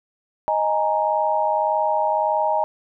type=chord; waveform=sine; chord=D# suspended fourth; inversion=none; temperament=equal; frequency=622.3 / 830.6 / 932.3 Hz; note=D#5 / G#5 / A#5; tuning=0 / 0 / 0 cents; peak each=-22 dBFS; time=0.48-2.64 s; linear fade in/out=0 ms; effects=none